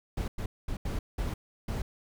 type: noise bursts at uneven times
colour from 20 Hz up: brown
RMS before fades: -32 dBFS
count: 6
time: 0.17-0.28 / 0.38-0.46 / 0.68-0.77 / 0.85-0.99 / 1.18-1.34 / 1.68-1.82 s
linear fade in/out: 5 ms
effects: none